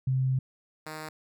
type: tone pair in turn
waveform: sine / 5% pulse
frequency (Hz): 130.81 / 155.56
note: C3 / D#3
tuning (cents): 0 / 0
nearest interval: minor third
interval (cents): 300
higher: second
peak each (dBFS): -23 / -26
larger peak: first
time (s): 0.07-0.39 / 0.86-1.09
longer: first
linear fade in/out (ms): 5
effects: none